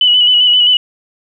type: tone with vibrato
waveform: sine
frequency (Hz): 2960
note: F#7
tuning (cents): 0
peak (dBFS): -6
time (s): 0.01-0.77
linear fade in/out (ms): 2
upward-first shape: square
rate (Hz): 7.6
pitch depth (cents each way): 26
effects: none